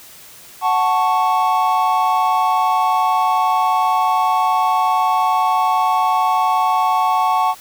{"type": "chord", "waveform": "triangle", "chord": "F# minor", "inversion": "none", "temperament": "equal", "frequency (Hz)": [740, 880, 1108.7], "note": ["F#5", "A5", "C#6"], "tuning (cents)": [0, 0, 0], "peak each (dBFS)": -16, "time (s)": [0.61, 7.55], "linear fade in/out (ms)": 50, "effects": ["white hiss -41 dBFS RMS until 7.6 s"]}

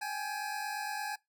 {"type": "tone pair together", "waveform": "25% pulse", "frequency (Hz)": [793, 841.7], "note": ["G5", "G#5"], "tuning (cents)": [20, 23], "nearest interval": "minor second", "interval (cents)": 103, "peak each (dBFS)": [-36, -33], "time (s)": [0.01, 1.16], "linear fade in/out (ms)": 10, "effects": ["noise-tail reverb RT60 0.2 s tail -24 dB re dry"]}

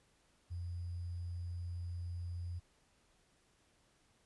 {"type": "tone with sample-and-hold", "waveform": "sine", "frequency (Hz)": 87.31, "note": "F2", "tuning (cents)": 0, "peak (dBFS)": -39, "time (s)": [0.5, 2.6], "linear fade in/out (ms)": 20, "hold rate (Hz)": 4900, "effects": ["pink hiss -72 dBFS RMS until 4.25 s", "resampled to 24000 Hz"]}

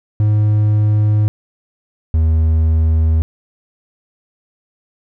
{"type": "tone pair in turn", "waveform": "triangle", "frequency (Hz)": [105.8, 79.81], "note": ["G#2", "D#2"], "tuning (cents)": [33, 45], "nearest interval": "perfect fourth", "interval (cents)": 488, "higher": "first", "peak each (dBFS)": -8, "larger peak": "neither", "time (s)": [[0.2, 1.28], [2.14, 3.22]], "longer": "neither", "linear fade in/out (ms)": 0, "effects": []}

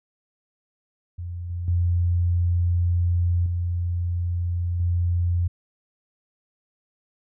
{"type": "tone with level steps", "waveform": "sine", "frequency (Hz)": 87.31, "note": "F2", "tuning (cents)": 0, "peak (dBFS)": [-29, -26, -18, -22, -19], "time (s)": [1.18, 5.48], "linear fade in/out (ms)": 10, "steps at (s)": [1.5, 1.68, 3.46, 4.8], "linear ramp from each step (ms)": 2, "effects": []}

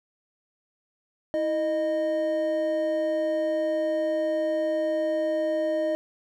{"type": "tone pair together", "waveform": "triangle", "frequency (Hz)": [324.8, 617], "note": ["E4", "D#5"], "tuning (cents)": [-26, -15], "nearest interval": "major seventh", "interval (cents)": 1111, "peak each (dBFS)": [-28, -22], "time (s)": [1.34, 5.95], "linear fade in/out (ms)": 0, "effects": []}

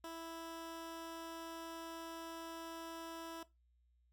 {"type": "tone", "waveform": "15% pulse", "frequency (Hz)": 329.6, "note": "E4", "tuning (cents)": 0, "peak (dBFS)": -39, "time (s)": [0.04, 3.43], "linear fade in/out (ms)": 2, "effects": ["noise-tail reverb RT60 0.2 s tail -17 dB re dry", "added 60 Hz sine -70 dBFS peak until 4.12 s"]}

